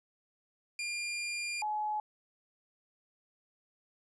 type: tone pair in turn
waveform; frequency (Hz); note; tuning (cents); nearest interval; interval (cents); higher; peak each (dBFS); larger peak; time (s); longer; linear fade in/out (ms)
sawtooth / sine; 2400 / 848.5; D7 / G#5; +37 / +37; octave + tritone; 1800; first; -31 / -31; neither; 0.79-1.62 / 1.62-2; first; 2
effects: resampled to 22050 Hz